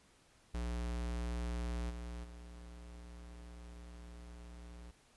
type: tone with level steps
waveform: square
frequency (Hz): 59.3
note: A#1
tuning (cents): +30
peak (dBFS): -37 / -43 / -50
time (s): 0.54-4.91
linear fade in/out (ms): 5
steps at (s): 1.89 / 2.23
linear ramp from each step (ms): 20
effects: pink hiss -67 dBFS RMS until 5.16 s + resampled to 24000 Hz